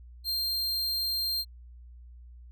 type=tone; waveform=45% pulse; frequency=4186 Hz; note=C8; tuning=in tune; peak=-27 dBFS; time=0.24-1.45 s; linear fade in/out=50 ms; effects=added 60 Hz sine -46 dBFS peak until 2.51 s